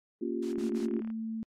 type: chord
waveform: sine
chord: G half-diminished seventh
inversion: first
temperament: equal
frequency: 233.1 / 277.2 / 349.2 / 392 Hz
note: Bb3 / Db4 / F4 / G4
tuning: 0 / 0 / 0 / 0 cents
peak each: -36 / -37 / -34 / -39 dBFS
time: 0.21-1.01 s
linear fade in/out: 10 ms
type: noise bursts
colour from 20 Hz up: white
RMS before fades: -49 dBFS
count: 3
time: 0.42-0.86 s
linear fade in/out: 10 ms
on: 110 ms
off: 55 ms
type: click train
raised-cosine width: 0.5 ms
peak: -36 dBFS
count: 22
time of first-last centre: 0.53-1.102 s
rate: 36.7 Hz
type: tone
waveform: sine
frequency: 223 Hz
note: A3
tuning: 23 cents sharp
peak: -33 dBFS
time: 0.58-1.43 s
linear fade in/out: 0 ms
effects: low-pass 7000 Hz 12 dB/octave + AAC 64 kbps